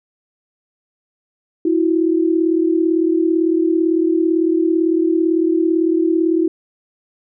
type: tone pair together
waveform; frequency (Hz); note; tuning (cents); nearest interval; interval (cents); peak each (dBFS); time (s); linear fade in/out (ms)
sine; 325.4 / 363.3; E4 / F#4; -22 / -32; major second; 190; -14 / -18; 1.65-6.48; 5
effects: none